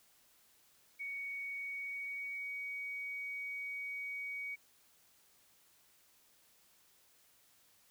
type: tone with pitch glide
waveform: sine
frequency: 2236 to 2250 Hz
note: C#7 to C#7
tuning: +14 to +25 cents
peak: -39 dBFS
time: 0.99-4.56 s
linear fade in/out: 20 ms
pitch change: +11 cents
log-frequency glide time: 1.46-2.5 s
effects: white hiss -68 dBFS RMS until 7.9 s